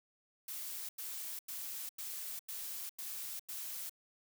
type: noise bursts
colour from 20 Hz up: blue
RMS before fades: -43 dBFS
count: 7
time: 0.48-3.896 s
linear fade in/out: 5 ms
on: 410 ms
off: 91 ms
effects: none